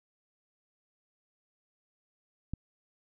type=click; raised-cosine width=5 ms; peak=-22 dBFS; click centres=2.536 s; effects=none